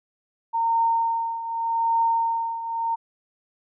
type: tone with tremolo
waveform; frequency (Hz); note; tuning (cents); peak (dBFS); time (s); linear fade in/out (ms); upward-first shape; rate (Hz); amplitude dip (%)
sine; 917; A#5; -29; -17; 0.53-2.96; 20; triangle; 0.84; 75
effects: none